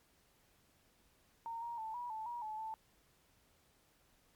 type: tone with pitch steps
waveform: sine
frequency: 919 / 940 / 882 / 968 / 876 / 955 / 863 / 881 Hz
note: A#5 / A#5 / A5 / B5 / A5 / A#5 / A5 / A5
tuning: -25 / +14 / +4 / -35 / -8 / +42 / -34 / +2 cents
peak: -40 dBFS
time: 1.46-2.74 s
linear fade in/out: 0 ms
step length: 160 ms
effects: pink hiss -71 dBFS RMS until 4.35 s + MP3 96 kbps